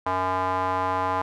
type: tone with band-pass filter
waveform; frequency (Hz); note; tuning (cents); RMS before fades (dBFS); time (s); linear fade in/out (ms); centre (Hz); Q
square; 92.7; F#2; +4; -25; 0.06-1.22; 5; 970; 3.6
effects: none